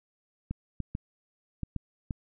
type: clicks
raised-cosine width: 5 ms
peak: -20 dBFS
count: 6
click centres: 0.51 / 0.803 / 0.951 / 1.633 / 1.763 / 2.108 s
effects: none